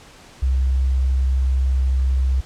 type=tone; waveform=sine; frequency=65.41 Hz; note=C2; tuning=in tune; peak=-15 dBFS; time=0.42-2.41 s; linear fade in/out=10 ms; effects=pink hiss -45 dBFS RMS until 2.45 s + low-pass 8000 Hz 12 dB/octave